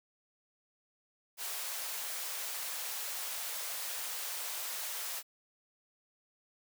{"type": "high-pass noise", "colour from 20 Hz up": "white", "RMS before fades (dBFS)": -39, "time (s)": [1.37, 5.23], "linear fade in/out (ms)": 50, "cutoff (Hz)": 510, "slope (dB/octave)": 24, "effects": []}